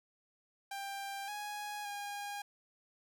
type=tone with pitch steps; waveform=sawtooth; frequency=792 / 831 / 814 Hz; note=G5 / G#5 / G#5; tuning=+18 / +1 / -35 cents; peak=-36 dBFS; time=0.71-2.42 s; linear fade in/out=5 ms; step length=570 ms; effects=none